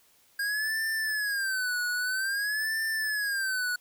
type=tone with vibrato; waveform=square; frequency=1615 Hz; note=G#6; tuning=49 cents flat; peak=-28 dBFS; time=0.39-3.76 s; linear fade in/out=5 ms; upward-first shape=sine; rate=0.51 Hz; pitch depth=170 cents each way; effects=white hiss -63 dBFS RMS until 3.8 s